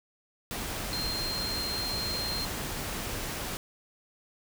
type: tone in noise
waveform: sine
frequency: 4186 Hz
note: C8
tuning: in tune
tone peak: -32 dBFS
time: 0.93-2.45 s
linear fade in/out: 0 ms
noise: pink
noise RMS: -35 dBFS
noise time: 0.51-3.57 s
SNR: 0 dB
effects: none